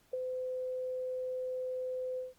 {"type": "tone with ADSR envelope", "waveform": "sine", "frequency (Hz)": 510, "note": "C5", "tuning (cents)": -44, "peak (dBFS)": -30, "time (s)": [0.13, 2.34], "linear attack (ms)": 6, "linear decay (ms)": 21, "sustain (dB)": -4, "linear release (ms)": 160, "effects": ["pink hiss -68 dBFS RMS until 2.38 s", "Opus 48 kbps"]}